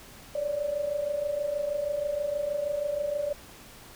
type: tone pair together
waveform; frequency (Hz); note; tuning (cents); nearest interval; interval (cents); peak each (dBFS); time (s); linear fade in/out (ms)
sine; 561 / 587.3; C#5 / D5; +21 / 0; minor second; 79; -33 / -28; 0.35-3.33; 5
effects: pink hiss -49 dBFS RMS until 3.95 s